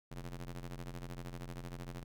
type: ring-modulated tone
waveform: sawtooth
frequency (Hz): 87.31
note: F2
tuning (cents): 0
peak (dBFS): -36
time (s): 0.11-2.04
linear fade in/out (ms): 10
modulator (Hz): 50.1
effects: none